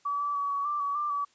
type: tone with pitch steps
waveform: sine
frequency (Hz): 1145 / 1157 / 1136 / 1129 / 1178 / 1135 / 1186 / 1145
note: D6 / D6 / C#6 / C#6 / D6 / C#6 / D6 / D6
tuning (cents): -44 / -26 / +42 / +31 / +5 / +41 / +17 / -44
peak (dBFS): -27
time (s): 0.05-1.25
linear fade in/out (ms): 10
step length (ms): 150
effects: white hiss -65 dBFS RMS until 1.34 s + resampled to 16000 Hz